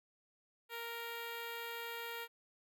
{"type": "tone with notch filter", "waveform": "5% pulse", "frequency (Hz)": 466.2, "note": "A#4", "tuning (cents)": 0, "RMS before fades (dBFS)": -44, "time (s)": [0.69, 2.28], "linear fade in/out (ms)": 50, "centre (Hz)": 5600, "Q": 0.64, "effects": []}